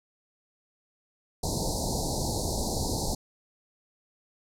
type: band-stop noise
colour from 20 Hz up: pink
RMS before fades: -29 dBFS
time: 1.43-3.15 s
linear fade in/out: 5 ms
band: 940 to 4000 Hz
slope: 96 dB/octave
effects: low-pass 10000 Hz 12 dB/octave